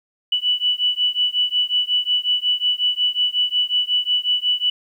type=beating tone pair; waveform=sine; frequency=2960 / 2965.5 Hz; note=F#7 / F#7; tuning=0 / +3 cents; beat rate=5.5 Hz; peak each=-20 dBFS; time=0.32-4.7 s; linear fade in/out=5 ms; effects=9-bit